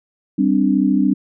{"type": "chord", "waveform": "sine", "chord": "G suspended fourth", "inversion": "none", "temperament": "equal with one note detuned", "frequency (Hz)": [196, 260, 293.7], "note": ["G3", "C4", "D4"], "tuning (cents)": [0, -11, 0], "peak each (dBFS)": -17, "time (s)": [0.38, 1.14], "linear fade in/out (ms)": 10, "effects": []}